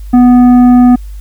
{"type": "tone with tanh clipping", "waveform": "triangle", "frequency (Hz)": 246.9, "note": "B3", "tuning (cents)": 0, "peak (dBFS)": -3, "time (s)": [0.13, 0.96], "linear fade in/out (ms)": 10, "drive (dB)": 13, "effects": ["added 50 Hz sine -22 dBFS peak until 1.2 s", "white hiss -46 dBFS RMS until 1.2 s"]}